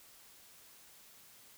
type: silence
effects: white hiss -59 dBFS RMS until 1.57 s